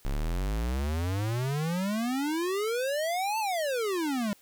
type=exponential two-way sweep; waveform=square; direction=up then down; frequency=32.7 to 901 to 197.4 Hz; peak=-28 dBFS; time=0.05-4.33 s; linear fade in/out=0 ms; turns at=3.39 s; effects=white hiss -60 dBFS RMS until 4.41 s